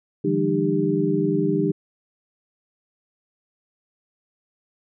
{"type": "tone cluster", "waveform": "sine", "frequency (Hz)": [152.9, 172.8, 201.5, 304.4, 396], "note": ["D#3", "F3", "G3", "D#4", "G4"], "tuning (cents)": [-30, -18, 48, -38, 18], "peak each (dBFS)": [-27, -26, -27, -23, -23], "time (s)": [0.24, 1.72], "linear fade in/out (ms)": 10, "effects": []}